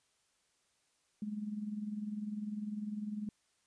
sine tone with tremolo, 210 Hz, G#3, 19 cents sharp, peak -34 dBFS, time 1.22-3.29 s, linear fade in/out 2 ms, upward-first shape sine, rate 20 Hz, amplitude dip 65%, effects white hiss -75 dBFS RMS until 3.66 s + resampled to 22050 Hz

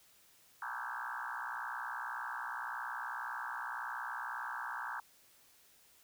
sine tone with frequency modulation, 1244.5 Hz, D#6, in tune, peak -38 dBFS, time 0.62-5 s, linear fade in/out 2 ms, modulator 60.9 Hz, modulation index 6.5, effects white hiss -65 dBFS RMS until 6.03 s

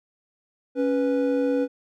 triangle tone pair together, 277.2 / 492.9 Hz, C#4 / B4, 0 / -3 cents, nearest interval minor seventh, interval 997 cents, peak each -21 dBFS, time 0.75-1.68 s, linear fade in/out 50 ms, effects none

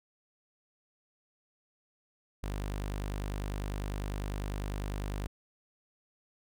sawtooth tone, 50 Hz, G1, 35 cents sharp, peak -30 dBFS, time 2.43-5.27 s, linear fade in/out 5 ms, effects none

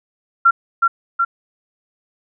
sine tone with echo, 1370 Hz, F6, 34 cents flat, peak -7 dBFS, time 0.45-0.51 s, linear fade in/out 10 ms, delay 370 ms, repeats 2, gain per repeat -3 dB, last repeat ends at 1.25 s, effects none

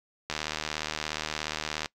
click train, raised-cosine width 0.2 ms, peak -13 dBFS, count 121, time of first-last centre 0.3-1.858 s, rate 77 Hz, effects noise-tail reverb RT60 0.1 s tail -22 dB re dry

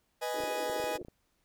40% pulse chord, G# minor, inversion first, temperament equal, 493.9 / 622.3 / 830.6 Hz, B4 / D#5 / G#5, 0 / 0 / 0 cents, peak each -36 dBFS, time 0.21-0.98 s, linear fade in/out 20 ms
pink band-pass noise, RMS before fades -42 dBFS, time 0.34-1.03 s, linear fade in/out 5 ms, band 310 to 520 Hz, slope 48 dB/octave
clicks, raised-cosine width 2 ms, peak -34 dBFS, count 9, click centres 0.404 / 0.437 / 0.698 / 0.8 / 0.842 / 0.955 / 1.015 / 1.049 / 1.084 s
effects pink hiss -75 dBFS RMS until 1.44 s

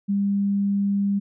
sine tone, 200 Hz, G3, 35 cents sharp, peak -19 dBFS, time 0.08-1.2 s, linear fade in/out 20 ms, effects none

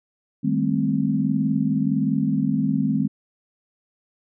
sine chord, A half-diminished seventh, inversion second, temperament equal with one note detuned, 155.56 / 200.6 / 220 / 261.6 Hz, Eb3 / G3 / A3 / C4, 0 / +40 / 0 / 0 cents, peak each -25 / -24 / -25 / -23 dBFS, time 0.43-3.08 s, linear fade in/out 20 ms, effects none

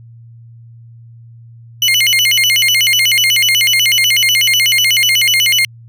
35% pulse tone with vibrato, 2514 Hz, D#7, 17 cents sharp, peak -7 dBFS, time 1.82-5.65 s, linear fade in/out 2 ms, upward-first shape square, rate 8.1 Hz, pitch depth 290 cents each way, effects added 116 Hz sine -35 dBFS peak until 5.88 s

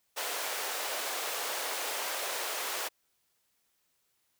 pink high-pass noise, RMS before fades -35 dBFS, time 0.16-2.89 s, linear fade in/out 20 ms, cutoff 480 Hz, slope 24 dB/octave, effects white hiss -75 dBFS RMS until 4.39 s

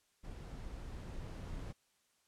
brown noise with level ramp, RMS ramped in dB -47 to -44 dBFS, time 0.23-1.73 s, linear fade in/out 20 ms, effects white hiss -75 dBFS RMS until 2.27 s + low-pass 10000 Hz 12 dB/octave

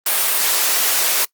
white high-pass noise, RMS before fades -17 dBFS, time 0.06-1.25 s, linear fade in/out 5 ms, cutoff 460 Hz, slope 12 dB/octave, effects noise-tail reverb RT60 0.1 s tail -22 dB re dry + Opus 32 kbps

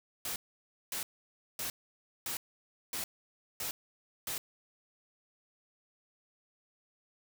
white noise bursts, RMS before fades -37 dBFS, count 7, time 0.25-4.38 s, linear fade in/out 2 ms, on 110 ms, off 560 ms, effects none

